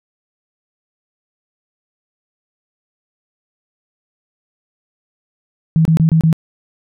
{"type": "tone bursts", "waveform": "sine", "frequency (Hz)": 161, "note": "E3", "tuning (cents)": -41, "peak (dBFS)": -8, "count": 5, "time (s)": [5.76, 6.328], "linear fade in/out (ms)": 0, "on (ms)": 92, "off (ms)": 27, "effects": []}